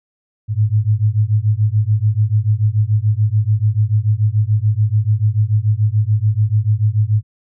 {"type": "beating tone pair", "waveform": "sine", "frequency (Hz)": [103.3, 110.2], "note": ["G#2", "A2"], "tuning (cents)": [-9, 3], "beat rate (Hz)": 6.9, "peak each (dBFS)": -15, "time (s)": [0.48, 7.23], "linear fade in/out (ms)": 50, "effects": []}